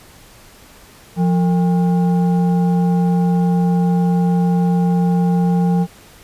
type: tone with frequency modulation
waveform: sine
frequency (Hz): 174.61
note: F3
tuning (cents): 0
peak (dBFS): -12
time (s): 1.16-5.87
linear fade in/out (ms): 50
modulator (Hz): 628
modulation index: 0.44
effects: pink hiss -44 dBFS RMS until 6.23 s + resampled to 32000 Hz